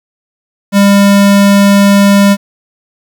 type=tone; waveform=square; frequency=200 Hz; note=G3; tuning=35 cents sharp; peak=-4 dBFS; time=0.72-2.37 s; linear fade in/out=50 ms; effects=7-bit